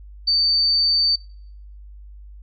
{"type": "tone", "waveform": "sine", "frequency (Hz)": 4581, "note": "D8", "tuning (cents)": -44, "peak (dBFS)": -15, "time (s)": [0.27, 1.16], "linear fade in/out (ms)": 10, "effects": ["noise-tail reverb RT60 0.7 s tail -25 dB re dry", "added 50 Hz sine -38 dBFS peak until 2.42 s"]}